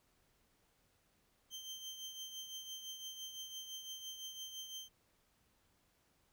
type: tone with tremolo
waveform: 30% pulse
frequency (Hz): 3130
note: G7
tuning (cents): -3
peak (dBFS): -40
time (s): 1.5-4.89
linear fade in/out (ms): 50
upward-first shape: triangle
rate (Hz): 5.9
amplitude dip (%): 60
effects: pink hiss -75 dBFS RMS until 6.32 s